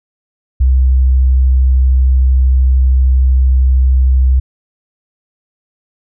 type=tone with vibrato; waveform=sine; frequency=64.6 Hz; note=C2; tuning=21 cents flat; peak=-6 dBFS; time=0.6-4.4 s; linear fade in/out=10 ms; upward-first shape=triangle; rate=13 Hz; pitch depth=10 cents each way; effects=none